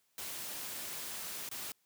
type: noise with dropouts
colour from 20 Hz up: white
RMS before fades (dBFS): -42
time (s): 0.18-1.72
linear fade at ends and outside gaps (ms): 2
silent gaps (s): 1.49-1.513
effects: white hiss -75 dBFS RMS until 1.85 s + high-pass 100 Hz 12 dB/octave